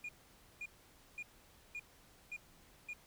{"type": "tone bursts", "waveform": "sine", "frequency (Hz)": 2432, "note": "D#7", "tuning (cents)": -40, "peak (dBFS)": -39, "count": 6, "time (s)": [0.04, 2.934], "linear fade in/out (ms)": 5, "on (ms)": 49, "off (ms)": 520, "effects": ["tanh soft clip ceiling -40 dBFS", "pink hiss -64 dBFS RMS until 3.06 s"]}